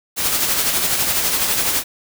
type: noise with tremolo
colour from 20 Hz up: white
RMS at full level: -17 dBFS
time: 0.16-1.84 s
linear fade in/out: 50 ms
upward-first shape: sine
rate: 12 Hz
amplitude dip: 40%
effects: none